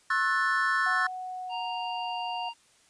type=chord; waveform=triangle; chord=F# minor seventh; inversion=second; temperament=equal with one note detuned; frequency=1083.4 / 1318.5 / 1480 / 1760 Hz; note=C#6 / E6 / F#6 / A6; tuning=-40 / 0 / 0 / 0 cents; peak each=-28 / -29 / -28 / -26 dBFS; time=0.1-1.07 s; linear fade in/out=5 ms
type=tone with pitch glide; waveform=sine; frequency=740 to 726.4 Hz; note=F#5 to F#5; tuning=0 to -32 cents; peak=-34 dBFS; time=0.86-2.49 s; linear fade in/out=5 ms; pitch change=-32 cents; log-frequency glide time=1.18-2.31 s
type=harmonic tone; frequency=932.3 Hz; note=A#5; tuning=in tune; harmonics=1 / 3 / 5; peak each=-34 / -37 / -47 dBFS; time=1.49-2.54 s; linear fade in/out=50 ms
effects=white hiss -62 dBFS RMS until 2.89 s + resampled to 22050 Hz